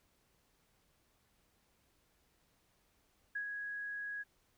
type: tone with ADSR envelope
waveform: sine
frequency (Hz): 1661.2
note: G#6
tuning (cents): 0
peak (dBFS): -35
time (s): 3.35-4.24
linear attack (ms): 8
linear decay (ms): 89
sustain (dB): -4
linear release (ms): 27
effects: pink hiss -74 dBFS RMS until 4.57 s